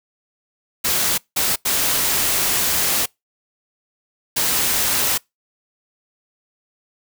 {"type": "noise bursts at uneven times", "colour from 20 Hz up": "white", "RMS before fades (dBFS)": -19, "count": 4, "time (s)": [[0.84, 1.18], [1.36, 1.56], [1.65, 3.06], [4.36, 5.18]], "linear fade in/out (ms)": 10, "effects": ["noise-tail reverb RT60 0.2 s tail -26 dB re dry"]}